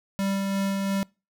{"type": "tone with tremolo", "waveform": "square", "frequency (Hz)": 196, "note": "G3", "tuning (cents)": 0, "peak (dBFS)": -24, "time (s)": [0.19, 1.03], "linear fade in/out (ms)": 0, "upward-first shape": "sine", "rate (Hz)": 2.9, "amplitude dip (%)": 25, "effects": ["noise-tail reverb RT60 0.3 s tail -26 dB re dry"]}